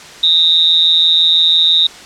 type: tone with amplitude modulation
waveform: sine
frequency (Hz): 3740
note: A#7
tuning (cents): +5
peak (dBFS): -3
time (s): 0.23-1.87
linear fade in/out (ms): 5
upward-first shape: sine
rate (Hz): 166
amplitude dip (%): 90
effects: white hiss -34 dBFS RMS until 2.05 s + low-pass 6000 Hz 12 dB/octave